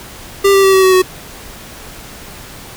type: tone with pitch steps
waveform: square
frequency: 396.1 / 390.9 / 385.7 / 380.6 / 375.6 / 370.6 Hz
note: G4 / G4 / G4 / F#4 / F#4 / F#4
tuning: +18 / -5 / -28 / +49 / +26 / +3 cents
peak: -7 dBFS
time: 0.44-1.022 s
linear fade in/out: 10 ms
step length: 97 ms
effects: pink hiss -33 dBFS RMS until 2.76 s